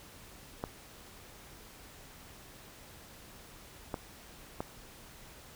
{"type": "clicks", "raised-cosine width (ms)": 1, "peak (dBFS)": -20, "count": 3, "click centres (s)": [0.639, 3.942, 4.605], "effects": ["pink hiss -53 dBFS RMS until 5.55 s"]}